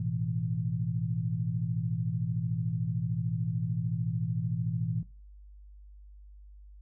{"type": "chord", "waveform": "sine", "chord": "A suspended second", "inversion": "none", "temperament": "equal", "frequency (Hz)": [110, 123.47, 164.81], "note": ["A2", "B2", "E3"], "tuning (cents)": [0, 0, 0], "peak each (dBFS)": -33, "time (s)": [0, 5.03], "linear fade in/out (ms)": 5, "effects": ["noise-tail reverb RT60 0.3 s tail -18 dB re dry", "added 50 Hz sine -48 dBFS peak until 6.81 s"]}